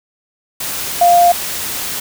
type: tone in noise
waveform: sine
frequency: 698.5 Hz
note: F5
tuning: in tune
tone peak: -6 dBFS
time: 1.01-1.32 s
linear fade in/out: 5 ms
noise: white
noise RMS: -22 dBFS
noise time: 0.6-2 s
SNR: +13 dB
effects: none